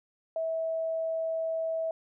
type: tone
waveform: sine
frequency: 650 Hz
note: E5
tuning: 24 cents flat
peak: -28 dBFS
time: 0.36-1.91 s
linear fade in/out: 2 ms
effects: none